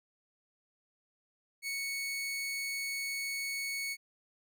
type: tone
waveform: sawtooth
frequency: 2217 Hz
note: C#7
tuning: in tune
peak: -31 dBFS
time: 1.62-3.97 s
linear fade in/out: 50 ms
effects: none